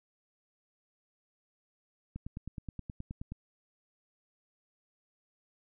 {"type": "click train", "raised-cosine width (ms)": 5, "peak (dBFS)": -27, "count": 12, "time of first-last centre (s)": [2.16, 3.32], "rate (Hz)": 9.48, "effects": []}